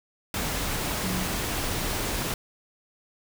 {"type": "tone in noise", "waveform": "sine", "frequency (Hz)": 183.8, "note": "F#3", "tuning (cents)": -11, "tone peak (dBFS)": -30, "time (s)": [1.04, 1.26], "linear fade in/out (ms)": 2, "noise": "pink", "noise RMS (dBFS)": -29, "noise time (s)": [0.34, 2.34], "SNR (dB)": -4, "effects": []}